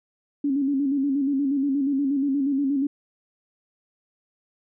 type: tone with vibrato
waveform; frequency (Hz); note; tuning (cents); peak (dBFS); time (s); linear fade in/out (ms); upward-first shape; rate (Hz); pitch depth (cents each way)
sine; 277.2; C#4; 0; -20; 0.44-2.87; 5; square; 8.4; 58
effects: none